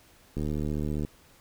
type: click train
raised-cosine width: 3 ms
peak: -19 dBFS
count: 52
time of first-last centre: 0.37-1.049 s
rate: 75.1 Hz
effects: pink hiss -58 dBFS RMS until 1.4 s